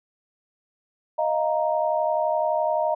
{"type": "chord", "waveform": "sine", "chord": "Eb suspended second", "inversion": "none", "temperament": "equal with one note detuned", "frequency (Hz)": [622.3, 694, 932.3], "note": ["Eb5", "F5", "Bb5"], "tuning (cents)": [0, -11, 0], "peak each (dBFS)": [-23, -26, -26], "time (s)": [1.18, 2.95], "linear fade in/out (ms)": 10, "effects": []}